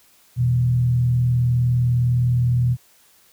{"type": "tone with frequency modulation", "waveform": "sine", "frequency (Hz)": 122.7, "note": "B2", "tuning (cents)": -11, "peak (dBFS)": -15, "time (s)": [0.36, 2.77], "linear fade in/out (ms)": 50, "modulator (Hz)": 39.8, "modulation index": 0.4, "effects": ["white hiss -55 dBFS RMS until 3.32 s"]}